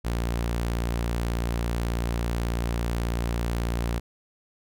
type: tone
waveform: sawtooth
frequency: 58.27 Hz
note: A#1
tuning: in tune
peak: -21 dBFS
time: 0.04-4 s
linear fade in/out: 20 ms
effects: none